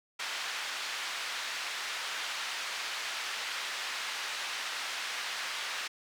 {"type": "band-pass noise", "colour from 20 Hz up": "pink", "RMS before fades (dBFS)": -37, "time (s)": [0.19, 5.88], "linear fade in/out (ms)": 10, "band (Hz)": [1400, 4900], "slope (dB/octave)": 12, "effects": []}